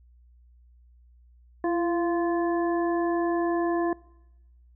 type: harmonic tone with a mistuned harmonic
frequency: 346.4 Hz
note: F4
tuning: 14 cents flat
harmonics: 1 / 2 / 3 / 5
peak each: -24 / -30 / -34 / -38 dBFS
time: 1.64-3.93 s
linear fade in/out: 2 ms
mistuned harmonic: 1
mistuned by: -38 cents
effects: noise-tail reverb RT60 1.0 s tail -23 dB re dry + added 60 Hz sine -53 dBFS peak until 4.75 s